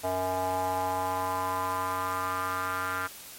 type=tone with band-pass filter sweep; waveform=square; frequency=92.5 Hz; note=F#2; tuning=in tune; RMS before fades=-30 dBFS; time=0.03-3.08 s; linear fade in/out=20 ms; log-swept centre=720 to 1400 Hz; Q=4.5; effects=white hiss -45 dBFS RMS until 3.38 s + MP3 64 kbps